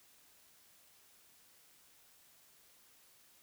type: silence
effects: white hiss -65 dBFS RMS until 3.42 s